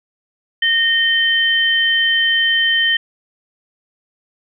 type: tone pair together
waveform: sine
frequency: 1843 / 3091 Hz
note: A#6 / G7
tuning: -20 / -25 cents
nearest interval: major sixth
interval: 895 cents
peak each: -15 dBFS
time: 0.62-2.97 s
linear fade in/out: 5 ms
effects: none